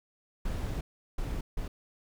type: noise bursts at uneven times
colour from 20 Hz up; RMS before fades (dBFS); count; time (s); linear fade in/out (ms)
brown; -33; 3; 0.45-0.81 / 1.18-1.41 / 1.57-1.68; 5
effects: none